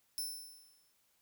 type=tone with exponential decay; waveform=15% pulse; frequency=5320 Hz; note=E8; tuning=15 cents sharp; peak=-29 dBFS; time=0.18-0.92 s; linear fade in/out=0 ms; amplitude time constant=160 ms; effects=white hiss -74 dBFS RMS until 1.21 s